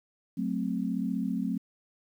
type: chord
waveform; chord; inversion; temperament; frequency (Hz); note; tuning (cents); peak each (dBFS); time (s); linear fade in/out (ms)
sine; F# diminished; none; equal; 185 / 220 / 261.6; F#3 / A3 / C4; 0 / 0 / 0; -32; 0.37-1.58; 10
effects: 10-bit